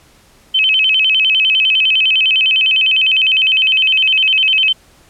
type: tone with vibrato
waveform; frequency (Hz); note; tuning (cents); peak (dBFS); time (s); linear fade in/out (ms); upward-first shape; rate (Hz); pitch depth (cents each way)
sine; 2812; F7; +11; -9; 0.54-4.73; 10; square; 9.9; 160
effects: pink hiss -48 dBFS RMS until 5.09 s + low-pass 12000 Hz 12 dB/octave